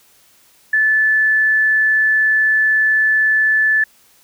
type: tone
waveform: sine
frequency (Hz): 1742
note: A6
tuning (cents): -18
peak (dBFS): -11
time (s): 0.73-3.84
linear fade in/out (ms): 5
effects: white hiss -52 dBFS RMS until 4.23 s